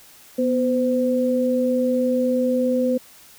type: tone pair together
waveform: sine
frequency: 246.9 / 512.1 Hz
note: B3 / C5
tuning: 0 / -37 cents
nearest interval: octave + minor second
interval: 1263 cents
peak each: -20 dBFS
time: 0.38-2.98 s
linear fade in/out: 10 ms
effects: white hiss -48 dBFS RMS until 3.38 s